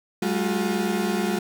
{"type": "tone cluster", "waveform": "35% pulse", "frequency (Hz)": [192.9, 213.4, 356.3], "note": ["G3", "G#3", "F4"], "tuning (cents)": [-28, 47, 35], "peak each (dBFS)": -25, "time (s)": [0.22, 1.39], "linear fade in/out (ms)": 5, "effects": []}